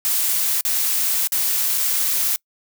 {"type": "noise with dropouts", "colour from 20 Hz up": "blue", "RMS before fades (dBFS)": -20, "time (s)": [0.05, 2.36], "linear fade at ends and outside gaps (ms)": 0, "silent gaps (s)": [[0.61, 0.651], [1.273, 1.321], [1.776, 1.78]], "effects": ["noise-tail reverb RT60 0.1 s tail -26 dB re dry"]}